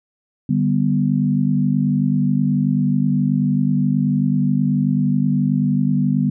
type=chord; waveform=sine; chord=G major; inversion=second; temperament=equal with one note detuned; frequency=148.28 / 196 / 246.9 Hz; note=D3 / G3 / B3; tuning=+17 / 0 / 0 cents; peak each=-19 dBFS; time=0.49-6.3 s; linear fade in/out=5 ms; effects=none